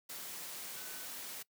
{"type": "tone in noise", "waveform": "sine", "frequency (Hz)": 1501, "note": "F#6", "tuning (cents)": 24, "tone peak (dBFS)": -55, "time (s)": [0.76, 1.06], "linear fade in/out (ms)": 10, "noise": "white", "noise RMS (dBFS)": -45, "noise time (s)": [0.09, 1.43], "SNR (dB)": -13, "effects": ["noise-tail reverb RT60 0.1 s tail -22 dB re dry", "high-pass 150 Hz 12 dB/octave"]}